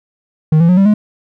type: tone with pitch steps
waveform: triangle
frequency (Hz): 155.9 / 168.06 / 181.16 / 195.29 / 210.5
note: D#3 / E3 / F#3 / G3 / G#3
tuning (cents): +4 / +34 / -36 / -6 / +24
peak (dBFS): -4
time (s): 0.52-0.94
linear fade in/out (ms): 5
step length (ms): 84
effects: none